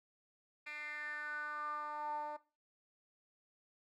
10% pulse tone with band-pass filter sweep, 298.8 Hz, D4, 30 cents sharp, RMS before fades -42 dBFS, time 0.66-2.37 s, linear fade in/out 10 ms, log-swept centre 2400 to 760 Hz, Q 6.4, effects noise-tail reverb RT60 0.3 s tail -17 dB re dry

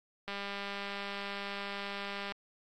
click train, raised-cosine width 0.3 ms, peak -23 dBFS, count 409, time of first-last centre 0.28-2.32 s, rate 200 Hz, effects AAC 64 kbps

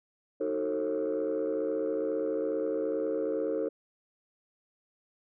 sine chord, D# diminished seventh, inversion none, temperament just, 311.1 / 373.4 / 448 / 537.6 Hz, D#4 / F#4 / A4 / C5, 0 / +16 / +31 / +47 cents, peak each -33 / -36 / -30 / -32 dBFS, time 0.4-3.69 s, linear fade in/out 10 ms, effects tanh soft clip ceiling -23 dBFS

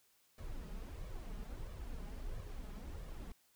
brown noise with flanger, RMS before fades -45 dBFS, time 0.38-3.32 s, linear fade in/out 2 ms, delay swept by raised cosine 1.7 to 4.9 ms, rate 1.5 Hz, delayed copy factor +0.6, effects white hiss -72 dBFS RMS until 3.55 s

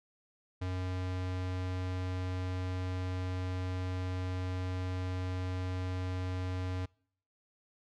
square tone, 91.9 Hz, F#2, 11 cents flat, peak -34 dBFS, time 0.61-6.86 s, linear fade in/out 10 ms, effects noise-tail reverb RT60 0.6 s tail -26 dB re dry + low-pass 5000 Hz 12 dB/octave

